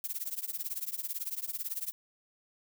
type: noise with tremolo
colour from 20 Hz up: violet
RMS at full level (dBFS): -33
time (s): 0.04-1.92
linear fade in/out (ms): 0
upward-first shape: triangle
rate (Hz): 18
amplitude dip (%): 100
effects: none